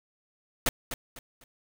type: noise with echo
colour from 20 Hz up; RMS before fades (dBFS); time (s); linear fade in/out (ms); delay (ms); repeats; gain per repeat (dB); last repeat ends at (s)
pink; -24; 0.66-0.69; 2; 250; 3; -10; 1.44
effects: none